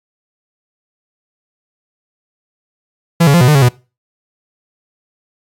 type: tone with pitch steps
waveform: 45% pulse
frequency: 168.5 / 140.6 / 173.2 / 124.7 / 150.8 / 137.8 / 123.1 Hz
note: E3 / C#3 / F3 / B2 / D3 / C#3 / B2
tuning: +38 / +25 / -14 / +17 / +46 / -10 / -5 cents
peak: -6 dBFS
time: 3.2-3.69 s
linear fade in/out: 10 ms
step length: 70 ms
effects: noise-tail reverb RT60 0.3 s tail -22 dB re dry + AAC 64 kbps